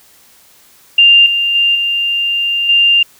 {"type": "tone with level steps", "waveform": "sine", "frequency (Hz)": 2794, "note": "F7", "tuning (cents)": 0, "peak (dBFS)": [-3, -11, -8, -12, -6], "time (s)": [0.98, 3.03], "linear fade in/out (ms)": 5, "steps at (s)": [1.26, 1.55, 1.75, 2.69], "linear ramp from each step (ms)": 2, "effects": ["white hiss -46 dBFS RMS until 3.19 s"]}